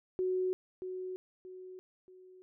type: tone with echo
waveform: sine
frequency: 370 Hz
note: F#4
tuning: in tune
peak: -29 dBFS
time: 0.19-0.53 s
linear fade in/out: 0 ms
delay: 630 ms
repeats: 3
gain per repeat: -8 dB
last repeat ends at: 2.42 s
effects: none